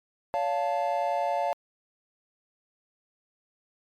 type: chord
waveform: triangle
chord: Db augmented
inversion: none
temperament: equal with one note detuned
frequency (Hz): 567.7 / 698.5 / 880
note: Db5 / F5 / A5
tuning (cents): +41 / 0 / 0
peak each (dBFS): -28 / -26 / -28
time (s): 0.34-1.53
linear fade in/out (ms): 0
effects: MP3 96 kbps